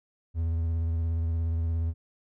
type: tone with vibrato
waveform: triangle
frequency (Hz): 82.41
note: E2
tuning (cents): 0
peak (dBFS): -23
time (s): 0.34-1.94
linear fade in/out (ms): 50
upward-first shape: triangle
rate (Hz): 17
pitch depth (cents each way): 38
effects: none